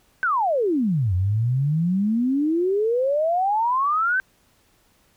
sine exponential two-way sweep, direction down then up, 1568 to 88 to 1568 Hz, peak -18 dBFS, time 0.23-4.2 s, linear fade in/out 0 ms, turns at 1.14 s, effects pink hiss -61 dBFS RMS until 5.16 s

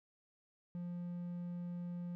triangle tone, 175.2 Hz, F3, 6 cents sharp, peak -38 dBFS, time 0.75-2.15 s, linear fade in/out 0 ms, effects none

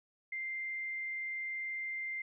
sine tone, 2093 Hz, C7, in tune, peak -36 dBFS, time 0.32-2.22 s, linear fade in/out 5 ms, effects none

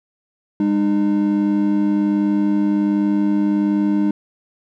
triangle tone pair together, 202.7 / 304 Hz, G#3 / D#4, -42 / -40 cents, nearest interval perfect fifth, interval 702 cents, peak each -16 / -15 dBFS, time 0.6-4.11 s, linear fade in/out 2 ms, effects none

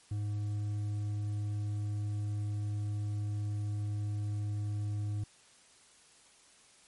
triangle tone with hard clipping, 103.83 Hz, G#2, in tune, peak -33 dBFS, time 0.11-5.24 s, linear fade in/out 5 ms, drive 7 dB, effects white hiss -61 dBFS RMS until 6.87 s + MP3 48 kbps

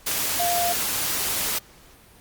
sine tone in noise, 698.5 Hz, F5, in tune, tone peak -22 dBFS, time 0.39-0.73 s, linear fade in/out 10 ms, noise white, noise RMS -25 dBFS, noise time 0.06-1.59 s, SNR 0 dB, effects pink hiss -51 dBFS RMS until 2.2 s + Opus 48 kbps

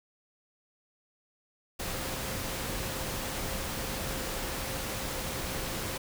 sine tone in noise, 528 Hz, C5, 16 cents sharp, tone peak -45 dBFS, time 1.79-5.98 s, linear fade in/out 10 ms, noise pink, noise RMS -35 dBFS, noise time 1.79-5.98 s, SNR -13 dB, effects none

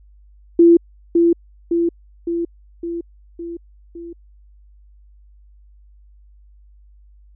sine tone with echo, 339.3 Hz, F4, 50 cents flat, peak -6 dBFS, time 0.59-0.77 s, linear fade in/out 5 ms, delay 560 ms, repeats 6, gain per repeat -4 dB, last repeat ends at 4.13 s, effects added 50 Hz sine -45 dBFS peak until 7.35 s

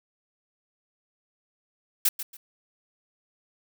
blue noise with echo, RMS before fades -21 dBFS, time 2.05-2.09 s, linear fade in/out 5 ms, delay 140 ms, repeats 2, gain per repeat -12 dB, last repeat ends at 2.37 s, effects none

